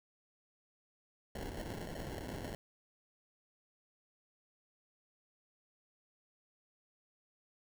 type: noise with sample-and-hold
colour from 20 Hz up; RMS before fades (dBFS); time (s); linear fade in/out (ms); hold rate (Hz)
pink; -43; 1.35-2.55; 2; 1225
effects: none